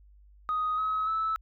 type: tone with pitch steps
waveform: sine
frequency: 1249 / 1278.2 / 1308.1 Hz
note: D#6 / D#6 / E6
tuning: +6 / +46 / -14 cents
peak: -25 dBFS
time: 0.49-1.36 s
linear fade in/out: 0 ms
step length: 290 ms
effects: tanh soft clip ceiling -22 dBFS + added 50 Hz sine -53 dBFS peak until 1.41 s